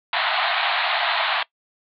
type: band-pass noise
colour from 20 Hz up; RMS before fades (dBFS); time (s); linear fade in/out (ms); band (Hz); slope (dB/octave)
pink; -22; 0.13-1.43; 2; 650 to 4200; 96
effects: noise-tail reverb RT60 0.1 s tail -21 dB re dry